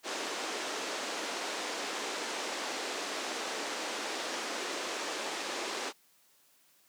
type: band-pass noise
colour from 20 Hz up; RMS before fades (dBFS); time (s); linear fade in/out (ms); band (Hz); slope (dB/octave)
pink; -37; 0.03-5.93; 50; 310 to 7500; 24
effects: white hiss -66 dBFS RMS until 6.88 s + high-pass 150 Hz 12 dB/octave